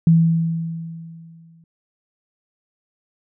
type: tone with exponential decay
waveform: sine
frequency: 164.81 Hz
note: E3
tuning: in tune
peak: -8 dBFS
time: 0.07-1.64 s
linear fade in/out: 2 ms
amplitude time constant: 340 ms
effects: none